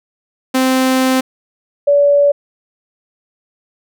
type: tone pair in turn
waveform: sawtooth / sine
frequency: 260 / 573 Hz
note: C4 / D5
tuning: -11 / -43 cents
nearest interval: octave + major second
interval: 1368 cents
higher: second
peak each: -7 dBFS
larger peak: neither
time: 0.54-1.21 / 1.87-2.32 s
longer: first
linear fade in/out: 10 ms
effects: none